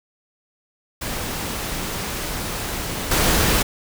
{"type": "noise with level steps", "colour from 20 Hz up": "pink", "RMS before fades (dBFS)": [-27, -18], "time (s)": [1.01, 3.63], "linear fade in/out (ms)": 10, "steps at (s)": 3.11, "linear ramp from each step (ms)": 5, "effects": []}